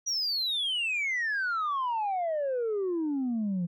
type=exponential sweep; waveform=sine; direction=down; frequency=5860 to 168.3 Hz; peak=-25 dBFS; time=0.06-3.67 s; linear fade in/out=20 ms; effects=tanh soft clip ceiling -25 dBFS